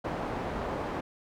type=low-pass noise; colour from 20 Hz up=white; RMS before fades=-34 dBFS; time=0.04-1.01 s; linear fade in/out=10 ms; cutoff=800 Hz; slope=12 dB/octave; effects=none